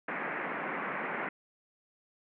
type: band-pass noise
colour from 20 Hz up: white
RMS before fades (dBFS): -36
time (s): 0.08-1.29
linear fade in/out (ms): 5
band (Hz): 160 to 2200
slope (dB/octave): 48
effects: none